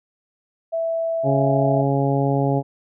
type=tone; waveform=sine; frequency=659.3 Hz; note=E5; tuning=in tune; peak=-20 dBFS; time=0.72-1.83 s; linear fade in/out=20 ms
type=harmonic tone; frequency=138.59 Hz; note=C#3; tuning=in tune; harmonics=1 / 2 / 3 / 4 / 5 / 6; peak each=-20 / -23 / -25 / -26 / -27 / -28 dBFS; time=1.23-2.63 s; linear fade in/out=50 ms
effects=none